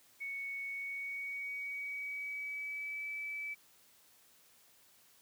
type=tone with pitch glide; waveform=sine; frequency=2220 to 2304 Hz; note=C#7 to D7; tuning=+2 to -34 cents; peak=-38 dBFS; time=0.2-3.55 s; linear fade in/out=20 ms; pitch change=+64 cents; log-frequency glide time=0.66-3.08 s; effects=white hiss -65 dBFS RMS until 5.21 s + high-pass 60 Hz 12 dB/octave